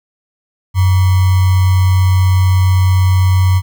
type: tone with sample-and-hold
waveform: sine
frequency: 92.9 Hz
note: F#2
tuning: 7 cents sharp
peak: -7 dBFS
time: 0.74-3.62 s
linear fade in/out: 50 ms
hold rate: 1050 Hz
effects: none